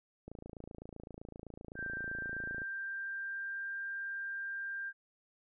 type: click train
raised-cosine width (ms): 2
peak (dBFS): -33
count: 66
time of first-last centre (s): 0.28-2.618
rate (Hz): 27.8
type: tone with pitch glide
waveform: sine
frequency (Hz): 1573 to 1590.4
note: G6 to G6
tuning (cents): +6 to +25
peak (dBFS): -37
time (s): 1.75-4.93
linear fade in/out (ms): 50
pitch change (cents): +19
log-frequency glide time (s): 1.93-3.78
effects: none